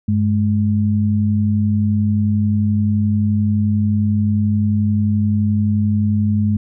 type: tone pair together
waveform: sine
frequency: 99.58 / 211 Hz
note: G2 / G#3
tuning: +28 / +28 cents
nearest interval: octave + minor second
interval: 1300 cents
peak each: -16 dBFS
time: 0.08-6.57 s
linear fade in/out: 5 ms
effects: none